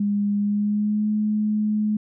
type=tone with pitch glide; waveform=sine; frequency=204 to 212.3 Hz; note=G#3 to G#3; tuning=-31 to +38 cents; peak=-19 dBFS; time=0-1.97 s; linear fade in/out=5 ms; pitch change=+69 cents; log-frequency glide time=0.37-1.08 s; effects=none